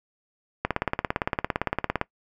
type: click train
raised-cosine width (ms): 0.5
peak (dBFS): -8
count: 25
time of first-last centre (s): 0.65-2.014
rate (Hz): 17.6
effects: noise-tail reverb RT60 0.1 s tail -21 dB re dry